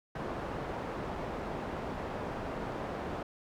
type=low-pass noise; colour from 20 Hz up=white; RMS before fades=-38 dBFS; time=0.15-3.23 s; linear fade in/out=5 ms; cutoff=790 Hz; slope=12 dB/octave; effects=none

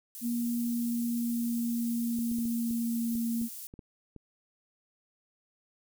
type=high-pass noise; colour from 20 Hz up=pink; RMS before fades=-43 dBFS; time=0.15-3.67 s; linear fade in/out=0 ms; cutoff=11000 Hz; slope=12 dB/octave
type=tone with pitch glide; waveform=sine; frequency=236.8 to 231.4 Hz; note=A#3 to A#3; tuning=+27 to -13 cents; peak=-28 dBFS; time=0.21-3.49 s; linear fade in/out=50 ms; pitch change=-40 cents; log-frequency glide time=0.53-3.36 s
type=clicks; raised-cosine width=3 ms; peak=-33 dBFS; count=10; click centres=2.188 / 2.315 / 2.386 / 2.455 / 2.71 / 3.154 / 3.415 / 3.739 / 3.792 / 4.163 s
effects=none

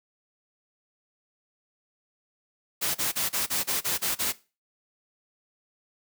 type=noise bursts; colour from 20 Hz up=white; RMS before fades=-27 dBFS; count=9; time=2.81-4.326 s; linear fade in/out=20 ms; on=140 ms; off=32 ms; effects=noise-tail reverb RT60 0.3 s tail -18 dB re dry + high-pass 80 Hz 12 dB/octave

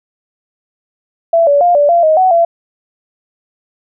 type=tone with pitch steps; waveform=sine; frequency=668 / 572 / 703 / 581 / 686 / 627 / 747 / 677 Hz; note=E5 / D5 / F5 / D5 / F5 / D#5 / F#5 / E5; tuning=+23 / -46 / +11 / -19 / -31 / +13 / +16 / +46 cents; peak=-6 dBFS; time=1.33-2.45 s; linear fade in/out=5 ms; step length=140 ms; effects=none

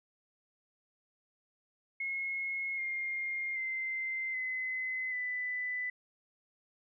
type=tone with pitch steps; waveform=sine; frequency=2167 / 2122 / 2079 / 2036 / 1994 Hz; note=C#7 / C7 / C7 / C7 / B6; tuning=-40 / +24 / -12 / -48 / +16 cents; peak=-33 dBFS; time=2-5.9 s; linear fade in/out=5 ms; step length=780 ms; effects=none

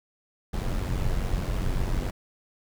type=noise with amplitude modulation; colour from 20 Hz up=brown; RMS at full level=-24 dBFS; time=0.53-2.11 s; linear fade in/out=10 ms; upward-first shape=sine; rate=92 Hz; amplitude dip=60%; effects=none

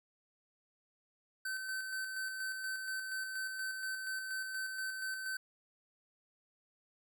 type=tone with tremolo; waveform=square; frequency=1535 Hz; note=G6; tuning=37 cents flat; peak=-37 dBFS; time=1.45-5.37 s; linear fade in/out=5 ms; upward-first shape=square; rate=4.2 Hz; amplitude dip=35%; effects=none

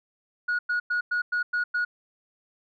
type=tone bursts; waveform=sine; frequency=1452 Hz; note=F#6; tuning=33 cents flat; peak=-21 dBFS; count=7; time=0.48-1.85 s; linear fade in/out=10 ms; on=110 ms; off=100 ms; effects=tanh soft clip ceiling -21 dBFS

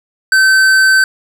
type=tone with tanh clipping; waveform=sine; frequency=1540 Hz; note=G6; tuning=31 cents flat; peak=-8 dBFS; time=0.32-1.04 s; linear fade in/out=2 ms; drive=14 dB; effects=none

